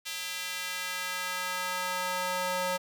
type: tone with high-pass filter sweep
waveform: square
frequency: 182.2 Hz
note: F#3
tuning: 26 cents flat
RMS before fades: -33 dBFS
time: 0.05-2.78 s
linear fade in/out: 20 ms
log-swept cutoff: 2800 to 610 Hz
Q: 1.1
effects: none